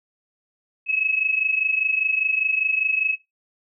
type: tone pair together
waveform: sine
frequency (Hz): 2553 / 2578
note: D#7 / E7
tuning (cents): +44 / -39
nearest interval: unison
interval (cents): 17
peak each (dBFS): -24 / -21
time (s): 0.86-3.17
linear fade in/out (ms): 50
effects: noise-tail reverb RT60 0.2 s tail -21 dB re dry